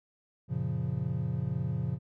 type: chord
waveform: triangle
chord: Gb major seventh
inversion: none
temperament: equal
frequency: 92.5 / 116.54 / 138.59 / 174.61 Hz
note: Gb2 / Bb2 / Db3 / F3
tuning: 0 / 0 / 0 / 0 cents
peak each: -37 / -32 / -31 / -34 dBFS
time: 0.48-1.99 s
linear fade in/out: 50 ms
effects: none